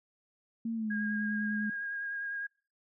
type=tone with pitch glide; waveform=sine; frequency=228 to 211.5 Hz; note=A#3 to G#3; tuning=-38 to +32 cents; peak=-31 dBFS; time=0.65-1.7 s; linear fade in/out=5 ms; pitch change=-130 cents; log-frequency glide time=0.75-0.91 s
type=tone with vibrato; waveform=sine; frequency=1630 Hz; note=G#6; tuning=33 cents flat; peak=-34 dBFS; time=0.9-2.47 s; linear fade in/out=10 ms; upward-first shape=triangle; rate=9.9 Hz; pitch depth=23 cents each way
effects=noise-tail reverb RT60 0.4 s tail -26 dB re dry